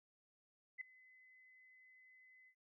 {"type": "tone with ADSR envelope", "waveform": "sine", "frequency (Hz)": 2028, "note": "B6", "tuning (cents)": 45, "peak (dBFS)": -40, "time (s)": [0.78, 2.55], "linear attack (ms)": 31, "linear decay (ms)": 3, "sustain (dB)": -23, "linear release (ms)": 78, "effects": []}